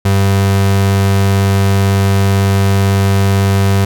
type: tone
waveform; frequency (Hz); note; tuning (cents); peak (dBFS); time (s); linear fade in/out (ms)
35% pulse; 98; G2; 0; -7; 0.05-3.85; 5
effects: none